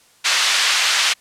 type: band-pass noise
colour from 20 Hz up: white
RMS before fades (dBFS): -17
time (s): 0.24-1.14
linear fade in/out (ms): 20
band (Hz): 1300 to 4500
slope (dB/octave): 12
effects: white hiss -53 dBFS RMS until 1.2 s + low-pass 10000 Hz 12 dB/octave